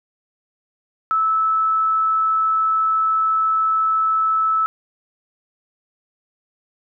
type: tone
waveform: sine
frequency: 1307 Hz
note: E6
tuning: 15 cents flat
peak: -15 dBFS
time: 1.11-4.66 s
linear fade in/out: 0 ms
effects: none